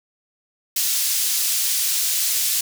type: high-pass noise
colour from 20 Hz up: pink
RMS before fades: -21 dBFS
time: 0.76-2.61 s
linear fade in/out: 5 ms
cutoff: 4900 Hz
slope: 12 dB/octave
effects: none